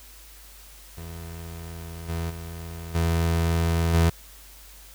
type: tone with level steps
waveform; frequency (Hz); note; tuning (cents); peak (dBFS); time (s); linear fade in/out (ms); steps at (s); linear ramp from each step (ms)
30% pulse; 83.3; E2; +19; -33 / -24 / -32 / -18 / -14; 0.97-4.1; 10; 2.08 / 2.29 / 2.94 / 3.93; 20
effects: added 50 Hz sine -48 dBFS peak until 4.94 s + white hiss -49 dBFS RMS until 4.94 s